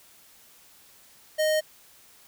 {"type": "tone", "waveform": "square", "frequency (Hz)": 620, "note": "D#5", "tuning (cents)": -6, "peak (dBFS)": -22, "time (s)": [1.38, 1.61], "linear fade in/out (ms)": 20, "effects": ["white hiss -55 dBFS RMS until 2.27 s"]}